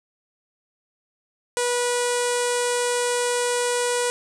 sawtooth tone with low-pass filter, 487.2 Hz, B4, 24 cents flat, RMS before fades -23 dBFS, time 1.57-4.1 s, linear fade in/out 0 ms, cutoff 8700 Hz, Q 3.7, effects none

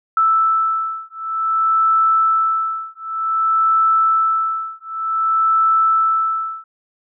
sine beating tone pair, 1318.5 / 1319.04 Hz, E6 / E6, 0 / +1 cents, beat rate 0.54 Hz, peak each -17 dBFS, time 0.17-6.64 s, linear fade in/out 2 ms, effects none

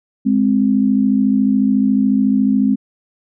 sine tone pair together, 207.7 / 261.7 Hz, G#3 / C4, 0 / 0 cents, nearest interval major third, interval 400 cents, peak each -14 dBFS, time 0.25-2.76 s, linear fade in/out 20 ms, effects none

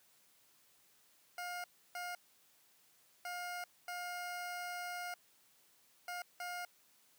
20% pulse tone bursts at uneven times, 711 Hz, F5, 31 cents sharp, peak -36 dBFS, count 6, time 1.38-1.64 / 1.95-2.15 / 3.25-3.64 / 3.88-5.14 / 6.08-6.22 / 6.4-6.65 s, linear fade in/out 2 ms, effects white hiss -69 dBFS RMS until 7.18 s + high-pass 100 Hz 12 dB/octave

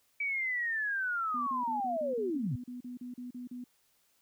sine linear sweep, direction down, 2300 to 102.9 Hz, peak -30 dBFS, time 0.2-2.56 s, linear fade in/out 5 ms
sine tone bursts, 246.9 Hz, B3, in tune, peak -39 dBFS, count 14, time 1.34-3.641 s, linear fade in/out 5 ms, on 130 ms, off 37 ms
effects white hiss -71 dBFS RMS until 4.21 s

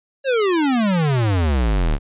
square exponential sweep, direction down, 560 to 33.74 Hz, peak -16 dBFS, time 0.24-1.99 s, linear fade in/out 50 ms, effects resampled to 8000 Hz

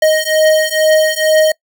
square beating tone pair, 623 / 625.2 Hz, D#5 / D#5, +2 / +8 cents, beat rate 2.2 Hz, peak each -13 dBFS, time 0.02-1.52 s, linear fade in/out 5 ms, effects noise-tail reverb RT60 0.1 s tail -24 dB re dry

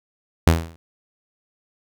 sawtooth tone with exponential decay, 82.41 Hz, E2, in tune, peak -5 dBFS, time 0.47-0.76 s, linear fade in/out 0 ms, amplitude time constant 63 ms, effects none

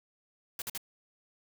white noise bursts, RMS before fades -37 dBFS, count 3, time 0.59-0.777 s, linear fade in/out 2 ms, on 29 ms, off 50 ms, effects none

